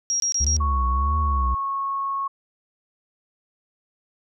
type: tone bursts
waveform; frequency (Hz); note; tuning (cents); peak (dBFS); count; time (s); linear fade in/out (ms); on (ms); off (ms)
sine; 5640; F8; +16; -20; 4; 0.1-0.566; 0; 100; 22
type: tone with vibrato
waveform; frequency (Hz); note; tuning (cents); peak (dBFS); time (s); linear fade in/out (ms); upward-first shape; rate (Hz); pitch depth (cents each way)
triangle; 68.9; C#2; -10; -18; 0.4-1.55; 10; triangle; 1.6; 200
type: tone with pitch glide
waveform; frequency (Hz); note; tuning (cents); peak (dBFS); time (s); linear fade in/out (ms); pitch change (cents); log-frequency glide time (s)
sine; 1108.7 to 1098.5; C#6 to C#6; 0 to -16; -23; 0.6-2.28; 10; -16; 1.39-1.47
effects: none